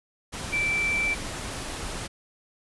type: tone in noise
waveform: sine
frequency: 2334 Hz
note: D7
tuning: 11 cents flat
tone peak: -23 dBFS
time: 0.52-1.15 s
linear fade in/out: 20 ms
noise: pink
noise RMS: -34 dBFS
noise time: 0.32-2.08 s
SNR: +8 dB
effects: resampled to 24000 Hz